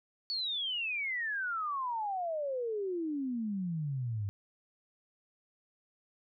sine exponential sweep, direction down, 4500 to 97.3 Hz, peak -32 dBFS, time 0.3-4.29 s, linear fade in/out 0 ms, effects none

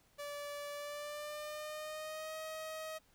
sawtooth tone with pitch glide, 579 to 631.4 Hz, D5 to D#5, -25 to +25 cents, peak -38 dBFS, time 0.18-2.99 s, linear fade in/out 20 ms, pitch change +150 cents, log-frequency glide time 0.73-2.36 s, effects pink hiss -70 dBFS RMS until 3.14 s

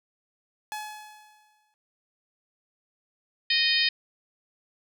sawtooth tone with exponential decay, 850 Hz, G#5, 40 cents sharp, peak -27 dBFS, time 0.72-1.74 s, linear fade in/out 0 ms, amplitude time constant 220 ms
harmonic tone, 619 Hz, D#5, 9 cents flat, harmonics 3 / 4 / 5 / 6 / 7 / 8, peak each -28 / -28 / -28 / -28 / -28 / -28 dBFS, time 3.5-3.89 s, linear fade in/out 5 ms
effects none

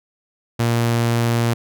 sawtooth tone, 117.3 Hz, A#2, 11 cents sharp, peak -12 dBFS, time 0.59-1.54 s, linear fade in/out 10 ms, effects none

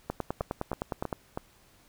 two click trains, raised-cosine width 1 ms, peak -16 / -18 dBFS, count 11 / 4, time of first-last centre 0.1-1.128 / 0.41-1.375 s, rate 9.73 / 3.11 Hz, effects pink hiss -61 dBFS RMS until 1.88 s

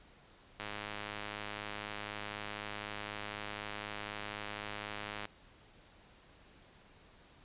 click train, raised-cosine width 0.3 ms, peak -24 dBFS, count 485, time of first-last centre 0.6-5.254 s, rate 104 Hz, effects pink hiss -61 dBFS RMS until 7.44 s + resampled to 8000 Hz

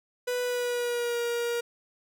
45% pulse tone with pitch glide, 493.9 to 473.5 Hz, B4 to A#4, 0 to +27 cents, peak -27 dBFS, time 0.27-1.61 s, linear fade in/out 10 ms, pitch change -73 cents, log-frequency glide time 0.43-1.2 s, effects none

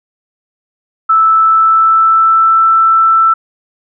sine tone with pitch glide, 1315 to 1328.7 Hz, E6 to E6, -5 to +13 cents, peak -5 dBFS, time 1.09-3.34 s, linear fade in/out 10 ms, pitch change +18 cents, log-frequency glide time 1.33-2.66 s, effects none

